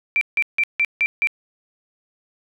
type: tone bursts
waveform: sine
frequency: 2349 Hz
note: D7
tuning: in tune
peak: -15 dBFS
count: 6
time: 0.16-1.272 s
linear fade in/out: 0 ms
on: 52 ms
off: 160 ms
effects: none